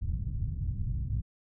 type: low-pass noise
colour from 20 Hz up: white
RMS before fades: -32 dBFS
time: 0.01-1.22 s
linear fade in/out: 20 ms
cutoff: 120 Hz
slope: 24 dB/octave
effects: none